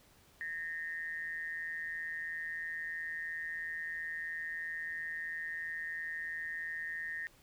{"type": "tone with amplitude modulation", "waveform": "sine", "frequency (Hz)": 1838, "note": "A#6", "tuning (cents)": -25, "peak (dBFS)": -34, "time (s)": [0.41, 7.27], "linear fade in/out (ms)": 0, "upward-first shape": "sine", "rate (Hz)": 163, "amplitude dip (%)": 70, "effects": ["pink hiss -64 dBFS RMS until 7.42 s"]}